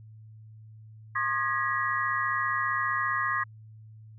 sine tone cluster, 1077 / 1212 / 1663 / 1914 Hz, C6 / D#6 / G#6 / A#6, +50 / -46 / +2 / +45 cents, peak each -31 dBFS, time 1.15-3.44 s, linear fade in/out 10 ms, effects added 109 Hz sine -46 dBFS peak until 4.18 s

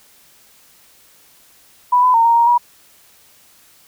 sine tone with pitch steps, 986 / 1004 / 917 / 930 / 936 / 963 Hz, B5 / B5 / A#5 / A#5 / A#5 / B5, -3 / +28 / -29 / -4 / +7 / -44 cents, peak -9 dBFS, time 1.92-2.58 s, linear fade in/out 10 ms, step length 110 ms, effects white hiss -50 dBFS RMS until 3.87 s

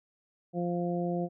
harmonic tone, 174.61 Hz, F3, in tune, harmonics 1 / 2 / 3 / 4, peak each -31 / -34 / -36 / -37 dBFS, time 0.53-1.29 s, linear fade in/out 50 ms, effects none

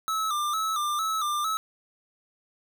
square tone with vibrato, 1244.5 Hz, D#6, in tune, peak -26 dBFS, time 0.08-1.57 s, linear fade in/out 0 ms, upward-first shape square, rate 2.2 Hz, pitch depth 74 cents each way, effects none

